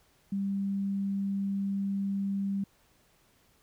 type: tone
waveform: sine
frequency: 197.3 Hz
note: G3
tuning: 11 cents sharp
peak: -28 dBFS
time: 0.32-2.64 s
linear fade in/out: 5 ms
effects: pink hiss -66 dBFS RMS until 3.62 s